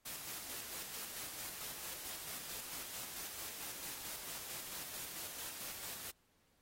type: noise with tremolo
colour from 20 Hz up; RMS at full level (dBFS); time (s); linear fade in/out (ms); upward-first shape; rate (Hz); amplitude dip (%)
white; -45; 0.05-6.11; 10; square; 4.5; 30
effects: pink hiss -75 dBFS RMS until 6.61 s + AAC 48 kbps